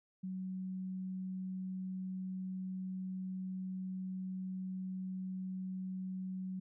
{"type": "tone", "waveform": "sine", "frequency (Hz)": 186.9, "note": "F#3", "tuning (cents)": 18, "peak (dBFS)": -38, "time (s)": [0.23, 6.6], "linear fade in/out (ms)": 10, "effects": []}